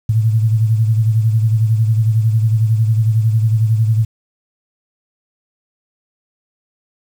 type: beating tone pair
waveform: sine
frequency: 110 / 121 Hz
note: A2 / B2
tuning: 0 / -35 cents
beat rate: 11 Hz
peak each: -11 / -20 dBFS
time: 0.09-4.05 s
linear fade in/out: 5 ms
effects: 7-bit